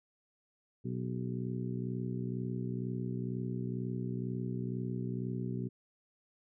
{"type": "harmonic tone with a mistuned harmonic", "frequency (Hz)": 62.1, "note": "B1", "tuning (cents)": 10, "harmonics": [2, 3, 4, 5, 6, 7], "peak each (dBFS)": [-37, -39, -41, -51, -44, -52], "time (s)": [0.84, 5.69], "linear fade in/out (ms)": 20, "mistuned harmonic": 7, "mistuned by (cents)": -66, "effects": []}